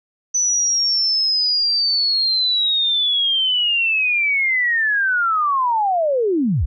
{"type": "linear sweep", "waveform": "sine", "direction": "down", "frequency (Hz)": [6010, 46.25], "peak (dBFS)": -15, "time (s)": [0.34, 6.66], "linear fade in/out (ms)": 10, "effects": []}